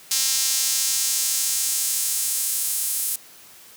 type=tone with high-pass filter sweep; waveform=sawtooth; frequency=266.1 Hz; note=C4; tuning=29 cents sharp; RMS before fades=-23 dBFS; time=0.11-3.16 s; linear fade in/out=5 ms; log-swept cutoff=5600 to 10000 Hz; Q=1.2; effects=white hiss -47 dBFS RMS until 3.76 s + high-pass 80 Hz 12 dB/octave